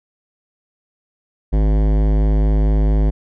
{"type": "tone with hard clipping", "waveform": "sine", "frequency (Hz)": 52.2, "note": "G#1", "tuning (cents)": 10, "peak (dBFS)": -14, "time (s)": [1.52, 3.11], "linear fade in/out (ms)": 20, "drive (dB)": 18, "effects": []}